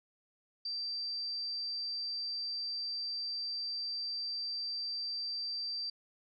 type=tone; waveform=sine; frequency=4684 Hz; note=D8; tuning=5 cents flat; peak=-35 dBFS; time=0.65-5.9 s; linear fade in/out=5 ms; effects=none